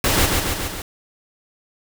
pink noise with echo, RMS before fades -18 dBFS, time 0.04-0.26 s, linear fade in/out 2 ms, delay 140 ms, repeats 4, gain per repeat -3 dB, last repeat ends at 0.82 s, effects none

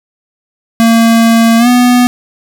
square tone with pitch glide, 228.5 to 246.3 Hz, A#3 to B3, -34 to -5 cents, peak -5 dBFS, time 0.8-2.07 s, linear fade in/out 0 ms, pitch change +129 cents, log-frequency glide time 1.58-1.68 s, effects none

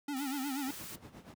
square tone with vibrato, 274.7 Hz, C#4, 16 cents flat, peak -35 dBFS, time 0.08-0.71 s, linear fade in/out 5 ms, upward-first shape sine, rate 8.3 Hz, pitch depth 110 cents each way
white high-pass noise, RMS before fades -46 dBFS, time 0.16-0.96 s, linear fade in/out 10 ms, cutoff 880 Hz, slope 48 dB/octave
brown noise with tremolo, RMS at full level -41 dBFS, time 0.67-1.34 s, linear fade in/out 2 ms, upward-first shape sine, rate 8.4 Hz, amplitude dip 70%
effects high-pass 150 Hz 12 dB/octave

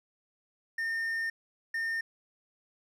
triangle tone bursts at uneven times, 1819 Hz, A#6, 43 cents flat, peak -28 dBFS, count 2, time 0.78-1.3 / 1.74-2.01 s, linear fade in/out 5 ms, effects none

